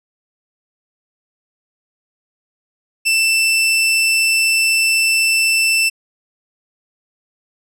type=tone; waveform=sawtooth; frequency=2664 Hz; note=E7; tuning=18 cents sharp; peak=-9 dBFS; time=3.05-5.9 s; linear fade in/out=20 ms; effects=low-pass 12000 Hz 12 dB/octave